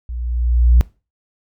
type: tone with level ramp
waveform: sine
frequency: 59.9 Hz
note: A#1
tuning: 48 cents sharp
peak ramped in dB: -24 to -4 dBFS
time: 0.09-0.81 s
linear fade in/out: 0 ms
effects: noise-tail reverb RT60 0.3 s tail -22 dB re dry + tanh soft clip ceiling -4 dBFS